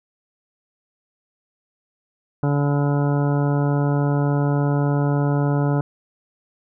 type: harmonic tone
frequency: 143.5 Hz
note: D3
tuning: 40 cents flat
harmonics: 1 / 2 / 3 / 4 / 5 / 6 / 7 / 9 / 10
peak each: -18 / -24 / -28 / -30 / -32 / -34 / -35 / -37 / -38 dBFS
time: 2.43-5.81 s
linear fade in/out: 2 ms
effects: none